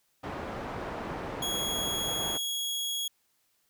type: low-pass noise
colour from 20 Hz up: white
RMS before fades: -37 dBFS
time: 0.23-2.38 s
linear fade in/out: 10 ms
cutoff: 930 Hz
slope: 12 dB/octave
type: tone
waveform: sawtooth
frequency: 3325 Hz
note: G#7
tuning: 1 cent sharp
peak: -27 dBFS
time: 1.42-3.08 s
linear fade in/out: 5 ms
effects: white hiss -72 dBFS RMS until 3.69 s